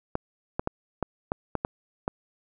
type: clicks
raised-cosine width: 1 ms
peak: -12 dBFS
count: 8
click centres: 0.154 / 0.595 / 0.674 / 1.027 / 1.319 / 1.553 / 1.649 / 2.079 s
effects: none